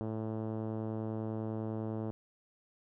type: tone with low-pass filter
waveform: 5% pulse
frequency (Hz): 110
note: A2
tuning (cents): 0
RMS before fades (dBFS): -37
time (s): 0.01-2.11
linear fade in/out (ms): 0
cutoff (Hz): 380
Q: 0.64
effects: none